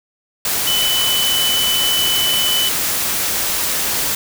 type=tone in noise; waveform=sine; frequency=3000 Hz; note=F#7; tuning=23 cents sharp; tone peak=-16 dBFS; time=0.67-2.69 s; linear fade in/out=2 ms; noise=white; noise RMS=-19 dBFS; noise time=0.45-4.15 s; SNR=0 dB; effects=none